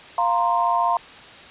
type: chord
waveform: sine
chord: F suspended fourth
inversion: none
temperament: equal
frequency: 698.5 / 932.3 / 1046.5 Hz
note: F5 / Bb5 / C6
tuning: 0 / 0 / 0 cents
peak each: -22 / -21 / -22 dBFS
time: 0.18-0.97 s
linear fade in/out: 2 ms
effects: white hiss -42 dBFS RMS until 1.5 s + resampled to 8000 Hz